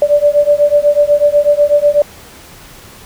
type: beating tone pair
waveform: sine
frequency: 581 / 589.1 Hz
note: D5 / D5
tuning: -19 / +5 cents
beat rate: 8.1 Hz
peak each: -10 dBFS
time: 0.02-2.02 s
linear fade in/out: 2 ms
effects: pink hiss -37 dBFS RMS until 3.05 s